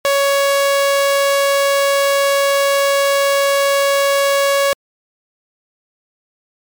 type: tone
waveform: sawtooth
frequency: 558 Hz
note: C#5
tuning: 11 cents sharp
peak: -8 dBFS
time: 0.05-4.73 s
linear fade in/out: 0 ms
effects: MP3 96 kbps